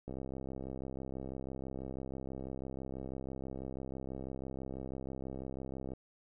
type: click train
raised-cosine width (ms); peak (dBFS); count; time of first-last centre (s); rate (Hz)
2; -29; 388; 0.08-5.935; 66.1
effects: none